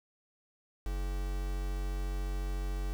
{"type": "tone with quantisation", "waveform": "triangle", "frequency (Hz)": 47, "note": "F#1", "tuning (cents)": 28, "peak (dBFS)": -30, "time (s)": [0.86, 2.93], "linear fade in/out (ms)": 0, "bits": 7, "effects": []}